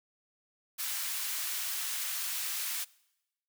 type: high-pass noise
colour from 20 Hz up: white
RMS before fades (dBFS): -35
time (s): 0.78-2.85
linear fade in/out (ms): 20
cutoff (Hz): 1300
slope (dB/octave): 12
effects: noise-tail reverb RT60 0.9 s tail -23 dB re dry